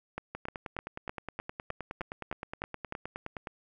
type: two click trains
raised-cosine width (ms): 0.5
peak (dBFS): -22 / -20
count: 31 / 10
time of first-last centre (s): 0.35-3.472 / 0.18-2.924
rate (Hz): 9.61 / 3.28
effects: none